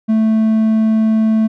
triangle tone, 220 Hz, A3, in tune, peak -8 dBFS, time 0.08-1.48 s, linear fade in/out 20 ms, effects none

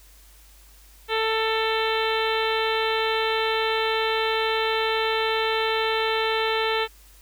harmonic tone, 443.7 Hz, A4, 14 cents sharp, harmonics 1 / 2 / 3 / 4 / 5 / 6 / 7 / 8 / 9, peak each -25 / -28 / -30 / -31 / -32 / -33 / -33 / -34 / -35 dBFS, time 1.08-6.88 s, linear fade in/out 50 ms, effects added 50 Hz sine -50 dBFS peak until 7.21 s + white hiss -54 dBFS RMS until 7.21 s

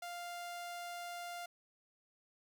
sawtooth tone, 698.5 Hz, F5, in tune, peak -39 dBFS, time 0.02-1.46 s, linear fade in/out 5 ms, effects none

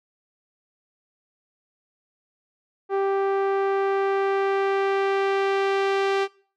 sawtooth tone with low-pass filter sweep, 392 Hz, G4, in tune, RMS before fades -23 dBFS, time 2.89-6.28 s, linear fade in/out 50 ms, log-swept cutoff 1100 to 3700 Hz, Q 0.82, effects noise-tail reverb RT60 0.4 s tail -19 dB re dry

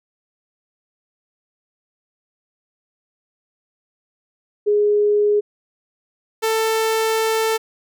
sine / sawtooth tone pair in turn, 415.3 / 444.1 Hz, G#4 / A4, 0 / +16 cents, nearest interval minor second, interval 116 cents, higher second, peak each -13 dBFS, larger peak neither, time 4.66-5.41 / 6.42-7.58 s, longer second, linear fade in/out 20 ms, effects none

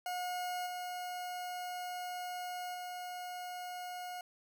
40% pulse tone with level steps, 721 Hz, F#5, 45 cents flat, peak -35 / -38 / -40 dBFS, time 0.06-4.21 s, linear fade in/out 2 ms, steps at 0.66 / 2.74 s, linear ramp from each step 10 ms, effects none

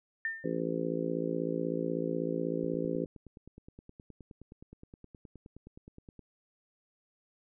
sine tone with exponential decay, 1803 Hz, A6, 42 cents sharp, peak -28 dBFS, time 0.25-0.6 s, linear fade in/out 1 ms, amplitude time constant 75 ms
harmonic tone, 56.2 Hz, A1, 37 cents sharp, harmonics 3 / 4 / 5 / 6 / 7 / 8 / 9, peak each -37 / -42 / -36 / -39 / -37 / -40 / -37 dBFS, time 0.44-3.05 s, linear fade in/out 5 ms
click train, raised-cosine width 3 ms, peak -36 dBFS, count 35, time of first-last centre 2.64-6.193 s, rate 9.57 Hz
effects none

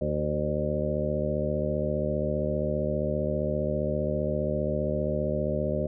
harmonic tone with a mistuned harmonic, 75.1 Hz, D2, 39 cents sharp, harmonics 1 / 2 / 3 / 4 / 5 / 6 / 7 / 8, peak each -34 / -32 / -33 / -40 / -34 / -40 / -32 / -31 dBFS, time 0.01-5.87 s, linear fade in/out 5 ms, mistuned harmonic 6, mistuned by +28 cents, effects none

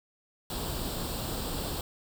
pink noise with comb filter, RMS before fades -34 dBFS, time 0.5-1.81 s, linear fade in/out 2 ms, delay 0.24 ms, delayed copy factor +0.65, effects none

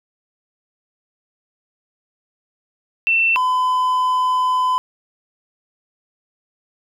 sine / triangle tone pair in turn, 2686 / 1011.9 Hz, E7 / B5, +32 / +42 cents, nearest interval octave + perfect fourth, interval 1690 cents, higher first, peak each -13 dBFS, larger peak neither, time 3.07-3.36 / 3.36-4.78 s, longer second, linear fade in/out 0 ms, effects none

